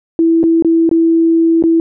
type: tone with dropouts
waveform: sine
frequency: 329.6 Hz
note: E4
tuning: in tune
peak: -7 dBFS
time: 0.19-1.8 s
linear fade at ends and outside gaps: 1 ms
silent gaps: 0.431-0.438 / 0.624-0.647 / 0.892-0.913 / 1.625-1.638 s
effects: none